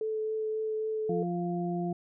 sine tone with vibrato, 435.7 Hz, A4, 17 cents flat, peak -29 dBFS, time 0.01-1.23 s, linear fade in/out 2 ms, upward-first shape triangle, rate 3.7 Hz, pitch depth 10 cents each way
harmonic tone, 174.61 Hz, F3, in tune, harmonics 1 / 2 / 4, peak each -31 / -34 / -37 dBFS, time 1.09-1.93 s, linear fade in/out 5 ms
effects none

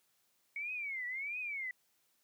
sine tone with vibrato, 2217 Hz, C#7, in tune, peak -37 dBFS, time 0.56-1.71 s, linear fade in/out 2 ms, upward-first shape triangle, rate 1.5 Hz, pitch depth 240 cents each way, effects white hiss -75 dBFS RMS until 2.23 s + high-pass 100 Hz 12 dB/octave

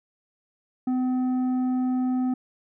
sine tone with tanh clipping, 254.3 Hz, C4, 49 cents flat, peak -23 dBFS, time 0.87-2.34 s, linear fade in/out 5 ms, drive 7 dB, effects none

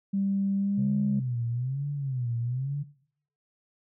sine tone with pitch glide, 196.7 to 204 Hz, G3 to G#3, +6 to -31 cents, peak -24 dBFS, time 0.13-1.2 s, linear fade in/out 10 ms, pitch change +63 cents, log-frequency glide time 0.56-0.91 s
sine tone with vibrato, 130 Hz, C3, 11 cents flat, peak -27 dBFS, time 0.77-2.84 s, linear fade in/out 20 ms, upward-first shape sine, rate 1.1 Hz, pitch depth 180 cents each way
effects noise-tail reverb RT60 0.6 s tail -18 dB re dry + tanh soft clip ceiling -16 dBFS

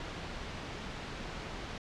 pink low-pass noise, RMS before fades -42 dBFS, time 0-1.78 s, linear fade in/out 2 ms, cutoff 4200 Hz, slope 12 dB/octave, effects low-pass 8000 Hz 12 dB/octave

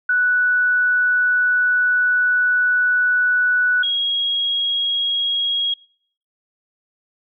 sine tone pair in turn, 1480 / 3292 Hz, F#6 / G#7, 0 / -16 cents, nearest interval octave + major second, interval 1384 cents, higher second, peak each -14 / -17 dBFS, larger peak first, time 0.09-3.83 / 3.83-5.74 s, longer first, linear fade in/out 5 ms, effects noise-tail reverb RT60 0.6 s tail -25 dB re dry

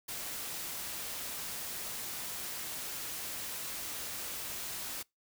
white noise, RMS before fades -40 dBFS, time 0.08-5.03 s, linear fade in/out 10 ms, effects noise-tail reverb RT60 0.2 s tail -25 dB re dry

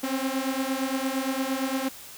sawtooth beating tone pair, 261.6 / 270.3 Hz, C4 / C#4, 0 / -44 cents, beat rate 8.7 Hz, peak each -25 dBFS, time 0.03-1.89 s, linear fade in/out 10 ms, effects white hiss -44 dBFS RMS until 2.17 s

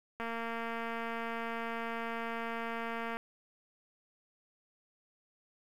click train, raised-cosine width 0.5 ms, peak -24 dBFS, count 684, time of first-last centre 0.2-3.17 s, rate 230 Hz, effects 9-bit

